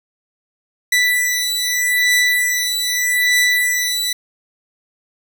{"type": "beating tone pair", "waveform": "sawtooth", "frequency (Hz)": [1975.5, 1976.31], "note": ["B6", "B6"], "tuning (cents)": [0, 1], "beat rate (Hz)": 0.81, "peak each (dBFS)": -14, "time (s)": [0.92, 4.13], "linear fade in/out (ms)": 5, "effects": []}